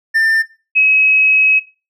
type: tone pair in turn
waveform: triangle / sine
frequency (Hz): 1792 / 2556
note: A6 / D#7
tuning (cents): +31 / +46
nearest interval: tritone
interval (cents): 615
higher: second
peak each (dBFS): -8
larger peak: neither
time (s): 0.14-0.43 / 0.75-1.6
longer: second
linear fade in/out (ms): 20
effects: noise-tail reverb RT60 0.3 s tail -17 dB re dry